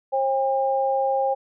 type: tone pair together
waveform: sine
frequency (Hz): 536.6 / 804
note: C5 / G5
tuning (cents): +44 / +44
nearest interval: perfect fifth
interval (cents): 700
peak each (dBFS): -22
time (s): 0.12-1.35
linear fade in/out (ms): 20
effects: none